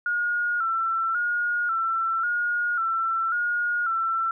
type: tone with vibrato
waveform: sine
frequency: 1387 Hz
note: F6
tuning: 12 cents flat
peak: -22 dBFS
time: 0.06-4.31 s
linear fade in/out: 2 ms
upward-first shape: square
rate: 0.92 Hz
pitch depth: 58 cents each way
effects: none